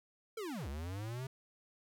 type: linear two-way sweep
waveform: square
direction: down then up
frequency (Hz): 466.2 to 65.6 to 135.2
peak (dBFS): -40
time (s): 0.37-1.27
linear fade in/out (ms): 5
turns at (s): 0.68
effects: none